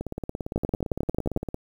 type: two click trains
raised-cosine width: 2 ms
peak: -17 / -10 dBFS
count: 28 / 10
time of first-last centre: 0.01-1.544 / 0.56-1.364 s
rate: 17.6 / 11.2 Hz
effects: 8-bit